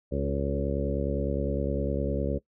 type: harmonic tone with a mistuned harmonic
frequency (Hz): 69.8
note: C#2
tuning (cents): +13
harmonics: 1 / 2 / 3 / 4 / 5 / 6 / 7 / 8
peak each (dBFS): -31 / -33 / -34 / -35 / -38 / -36 / -35 / -34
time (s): 0.11-2.39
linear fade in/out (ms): 20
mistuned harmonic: 5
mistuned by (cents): +16
effects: noise-tail reverb RT60 0.1 s tail -20 dB re dry